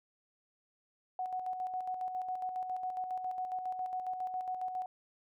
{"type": "tone with tremolo", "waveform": "sine", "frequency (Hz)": 740, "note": "F#5", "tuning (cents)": 0, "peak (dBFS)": -33, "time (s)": [1.19, 4.86], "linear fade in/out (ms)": 2, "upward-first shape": "square", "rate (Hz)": 7.3, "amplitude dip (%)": 45, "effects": []}